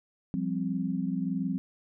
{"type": "chord", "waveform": "sine", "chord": "F suspended second", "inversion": "none", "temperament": "equal", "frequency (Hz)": [174.61, 196, 261.6], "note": ["F3", "G3", "C4"], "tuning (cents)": [0, 0, 0], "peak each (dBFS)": -32, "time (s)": [0.34, 1.58], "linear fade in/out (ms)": 0, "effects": []}